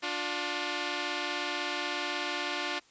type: tone pair together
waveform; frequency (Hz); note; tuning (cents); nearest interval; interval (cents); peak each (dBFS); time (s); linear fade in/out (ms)
5% pulse; 293.7 / 355.7; D4 / F4; 0 / +32; minor third; 332; -23 / -22; 0.02-2.8; 20
effects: white hiss -61 dBFS RMS until 2.9 s + resampled to 16000 Hz

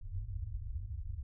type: low-pass noise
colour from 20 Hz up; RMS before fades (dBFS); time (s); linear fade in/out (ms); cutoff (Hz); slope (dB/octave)
white; -40; 0.01-1.23; 10; 110; 96
effects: none

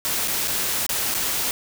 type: noise with dropouts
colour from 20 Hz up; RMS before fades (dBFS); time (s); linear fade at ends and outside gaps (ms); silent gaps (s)
white; -24; 0.05-1.51; 0; 0.275-0.281 / 0.474-0.479 / 0.865-0.892 / 1.141-1.148
effects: none

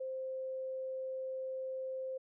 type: tone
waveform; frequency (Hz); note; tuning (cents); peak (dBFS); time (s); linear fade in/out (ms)
sine; 523.3; C5; 0; -37; 0-2.18; 10
effects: none

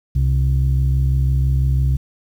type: tone pair together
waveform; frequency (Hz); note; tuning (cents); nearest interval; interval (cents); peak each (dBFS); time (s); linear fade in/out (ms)
sine; 66 / 132; C2 / C3; +16 / +16; octave; 1200; -14 / -16; 0.15-1.97; 10
effects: tanh soft clip ceiling -9 dBFS + 8-bit

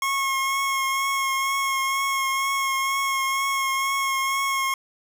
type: tone with vibrato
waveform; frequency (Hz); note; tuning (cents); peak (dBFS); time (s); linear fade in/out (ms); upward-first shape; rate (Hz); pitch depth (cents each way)
25% pulse; 1086; C#6; -36; -18; 0.02-4.74; 2; triangle; 2.1; 20
effects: none

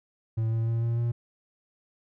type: tone with pitch steps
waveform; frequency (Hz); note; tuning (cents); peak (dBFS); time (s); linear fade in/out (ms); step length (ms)
triangle; 112 / 113.5 / 115.02 / 116.55 / 118.11; A2 / A#2 / A#2 / A#2 / A#2; +31 / -46 / -23 / 0 / +23; -22; 0.37-1.12; 10; 150
effects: none

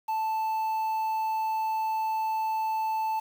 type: tone with quantisation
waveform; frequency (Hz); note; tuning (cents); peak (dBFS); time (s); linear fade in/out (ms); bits
triangle; 880; A5; 0; -24; 0.08-3.2; 10; 8
effects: none

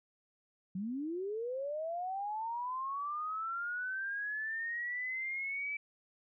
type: linear sweep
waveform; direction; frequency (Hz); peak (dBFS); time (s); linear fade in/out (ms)
sine; up; 177.8 to 2316; -35; 0.75-5.77; 5
effects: none

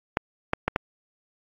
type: clicks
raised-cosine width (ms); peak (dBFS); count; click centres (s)
0.5; -7; 4; 0.171 / 0.534 / 0.68 / 0.761
effects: AAC 64 kbps

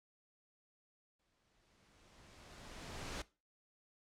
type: noise with exponential growth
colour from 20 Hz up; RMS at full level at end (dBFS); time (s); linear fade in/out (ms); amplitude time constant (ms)
pink; -42; 1.19-3.22; 5; 440
effects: noise-tail reverb RT60 0.3 s tail -19 dB re dry + low-pass 7000 Hz 12 dB/octave

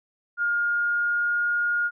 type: tone with pitch glide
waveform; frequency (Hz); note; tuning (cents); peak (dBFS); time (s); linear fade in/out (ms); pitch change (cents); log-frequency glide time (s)
sine; 1417 to 1426; F6 to F6; +25 to +36; -21; 0.37-1.91; 50; +11; 0.56-1.49
effects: none

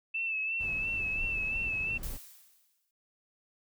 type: tone with vibrato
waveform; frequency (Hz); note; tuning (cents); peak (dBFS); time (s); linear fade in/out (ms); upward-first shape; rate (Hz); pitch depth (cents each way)
sine; 2637; E7; 0; -30; 0.14-1.98; 10; sine; 2.9; 44
type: noise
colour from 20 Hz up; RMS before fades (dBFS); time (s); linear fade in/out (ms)
brown; -41; 0.59-2.18; 20
type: noise with exponential decay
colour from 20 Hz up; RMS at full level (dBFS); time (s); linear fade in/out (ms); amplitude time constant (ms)
blue; -41; 2.03-2.91; 2; 190
effects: none

